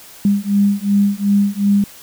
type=beating tone pair; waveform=sine; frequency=200.3 / 203 Hz; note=G3 / G#3; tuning=+38 / -39 cents; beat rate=2.7 Hz; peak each=-15 dBFS; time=0.25-1.84 s; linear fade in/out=2 ms; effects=white hiss -40 dBFS RMS until 2.02 s